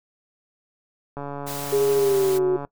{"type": "click train", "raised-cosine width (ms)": 1, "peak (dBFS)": -19, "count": 211, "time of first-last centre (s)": [1.17, 2.649], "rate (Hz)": 142}
{"type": "band-stop noise", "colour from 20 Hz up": "white", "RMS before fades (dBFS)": -34, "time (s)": [1.46, 2.39], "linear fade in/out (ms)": 20, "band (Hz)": [180, 390], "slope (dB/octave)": 48}
{"type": "tone with pitch glide", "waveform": "sine", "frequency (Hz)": [412.8, 369.9], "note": ["G#4", "F#4"], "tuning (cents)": [-10, 0], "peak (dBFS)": -17, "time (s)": [1.72, 2.57], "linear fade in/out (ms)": 10, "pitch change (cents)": -190, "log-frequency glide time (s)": [1.95, 2.45]}
{"effects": ["noise-tail reverb RT60 0.1 s tail -20 dB re dry"]}